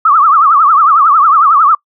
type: tone with vibrato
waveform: sine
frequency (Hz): 1218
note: D#6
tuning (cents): -37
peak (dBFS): -4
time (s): 0.05-1.75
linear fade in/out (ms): 5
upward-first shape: triangle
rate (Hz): 11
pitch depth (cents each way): 200
effects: noise-tail reverb RT60 0.1 s tail -26 dB re dry